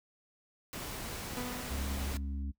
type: noise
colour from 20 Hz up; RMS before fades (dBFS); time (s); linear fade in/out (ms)
pink; -41; 0.73-2.17; 0
type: tone with exponential decay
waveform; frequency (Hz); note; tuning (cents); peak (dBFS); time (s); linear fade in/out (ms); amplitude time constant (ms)
sawtooth; 246.9; B3; 0; -31; 1.37-2.43; 2; 230
type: harmonic tone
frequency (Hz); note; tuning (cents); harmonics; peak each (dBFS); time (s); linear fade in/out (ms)
69.3; C#2; 0; 1 / 3 / 4; -35 / -45 / -47; 1.7-2.52; 20
effects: noise-tail reverb RT60 0.1 s tail -19 dB re dry